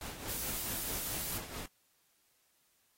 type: noise with tremolo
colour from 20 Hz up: pink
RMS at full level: -42 dBFS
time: 0.01-1.66 s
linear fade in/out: 2 ms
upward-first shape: triangle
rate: 4.6 Hz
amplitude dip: 60%
type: noise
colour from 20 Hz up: blue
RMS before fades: -38 dBFS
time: 0.29-1.38 s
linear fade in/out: 2 ms
effects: white hiss -73 dBFS RMS until 2.97 s + AAC 48 kbps